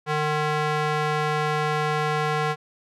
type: tone with band-pass filter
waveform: square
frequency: 151.9 Hz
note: D#3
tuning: 41 cents flat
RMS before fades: -24 dBFS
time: 0.06-2.56 s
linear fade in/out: 50 ms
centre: 1200 Hz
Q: 0.71
effects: none